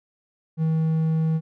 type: tone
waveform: triangle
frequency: 159.9 Hz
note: D#3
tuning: 48 cents sharp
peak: -17 dBFS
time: 0.57-1.41 s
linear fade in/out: 50 ms
effects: none

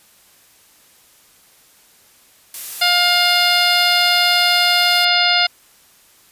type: noise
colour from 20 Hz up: blue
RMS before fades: -28 dBFS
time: 2.54-5.05 s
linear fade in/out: 2 ms
type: harmonic tone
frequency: 708 Hz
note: F5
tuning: 23 cents sharp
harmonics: 1 / 2 / 3 / 4 / 5 / 6 / 7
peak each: -20 / -20 / -20 / -20 / -20 / -20 / -20 dBFS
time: 2.81-5.47 s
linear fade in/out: 10 ms
effects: white hiss -51 dBFS RMS until 6.31 s + resampled to 32000 Hz

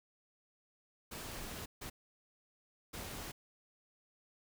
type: noise bursts at uneven times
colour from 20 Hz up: pink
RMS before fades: -45 dBFS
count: 3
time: 1.11-1.66 / 1.81-1.9 / 2.93-3.32 s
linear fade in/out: 10 ms
effects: none

